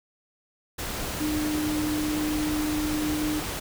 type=tone in noise; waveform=sine; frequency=303.6 Hz; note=D#4; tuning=42 cents flat; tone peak=-25 dBFS; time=1.2-3.4 s; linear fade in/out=10 ms; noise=pink; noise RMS=-32 dBFS; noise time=0.78-3.6 s; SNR=+4 dB; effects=none